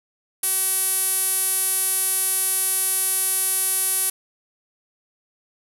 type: tone with band-pass filter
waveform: sawtooth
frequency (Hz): 380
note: F#4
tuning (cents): +46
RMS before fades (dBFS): -22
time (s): 0.43-4.1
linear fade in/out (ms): 5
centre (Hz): 11000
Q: 5.4
effects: none